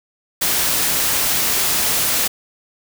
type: noise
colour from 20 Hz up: white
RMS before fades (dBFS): -18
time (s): 0.41-2.28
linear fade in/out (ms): 10
effects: none